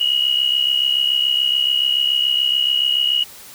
sine tone pair together, 2881 / 2948 Hz, F#7 / F#7, -47 / -7 cents, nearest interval unison, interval 40 cents, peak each -16 / -20 dBFS, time 0-3.24 s, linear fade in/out 10 ms, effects white hiss -40 dBFS RMS until 3.54 s

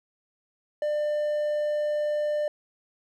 triangle tone, 597 Hz, D5, 28 cents sharp, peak -22 dBFS, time 0.82-2.48 s, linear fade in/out 2 ms, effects none

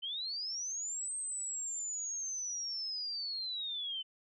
sine linear two-way sweep, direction up then down, 3024 to 8372 to 3024 Hz, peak -36 dBFS, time 0.02-4.03 s, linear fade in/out 20 ms, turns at 1.15 s, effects none

